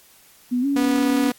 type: tone with pitch glide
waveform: sine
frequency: 246.9 to 280.4 Hz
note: B3 to C#4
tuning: 0 to +20 cents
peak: -18 dBFS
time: 0.51-1.31 s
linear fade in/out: 20 ms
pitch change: +220 cents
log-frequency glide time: 0.61-0.66 s
type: tone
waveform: sawtooth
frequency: 244.4 Hz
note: B3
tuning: 18 cents flat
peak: -17 dBFS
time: 0.76-1.32 s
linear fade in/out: 5 ms
effects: white hiss -52 dBFS RMS until 1.38 s + AAC 64 kbps